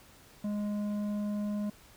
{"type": "tone with tanh clipping", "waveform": "sine", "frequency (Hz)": 207.3, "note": "G#3", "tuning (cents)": -3, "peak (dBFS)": -32, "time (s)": [0.44, 1.7], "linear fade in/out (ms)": 5, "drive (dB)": 9, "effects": ["pink hiss -57 dBFS RMS until 1.96 s"]}